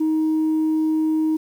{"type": "tone", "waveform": "sine", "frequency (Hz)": 314.1, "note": "D#4", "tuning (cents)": 16, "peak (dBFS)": -15, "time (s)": [0, 1.37], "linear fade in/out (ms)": 10, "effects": ["tanh soft clip ceiling -15 dBFS", "8-bit"]}